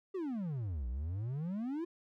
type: exponential two-way sweep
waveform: triangle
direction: down then up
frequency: 400.5 to 57.8 to 353.2 Hz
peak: -33 dBFS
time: 0.14-1.85 s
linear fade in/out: 10 ms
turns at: 0.88 s
effects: none